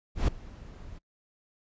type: noise with ADSR envelope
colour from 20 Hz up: brown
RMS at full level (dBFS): -22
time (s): 0.15-0.99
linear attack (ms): 130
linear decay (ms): 5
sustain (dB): -22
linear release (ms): 16
effects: noise-tail reverb RT60 0.1 s tail -25 dB re dry + resampled to 16000 Hz